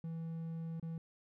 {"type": "tone with dropouts", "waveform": "triangle", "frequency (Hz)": 164, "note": "E3", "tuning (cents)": -9, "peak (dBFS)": -37, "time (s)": [0.04, 0.98], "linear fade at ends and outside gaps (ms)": 2, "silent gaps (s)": [0.798, 0.827], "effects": []}